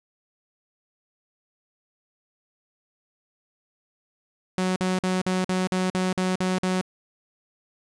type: tone bursts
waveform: sawtooth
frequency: 185 Hz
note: F#3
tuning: in tune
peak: -18 dBFS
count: 10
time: 4.58-6.812 s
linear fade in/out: 0 ms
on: 180 ms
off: 48 ms
effects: resampled to 22050 Hz